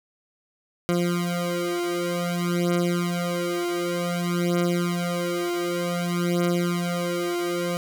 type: beating tone pair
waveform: 20% pulse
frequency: 174.2 / 174.74 Hz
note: F3 / F3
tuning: -4 / +1 cents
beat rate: 0.54 Hz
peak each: -21 dBFS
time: 0.89-7.77 s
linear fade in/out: 0 ms
effects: none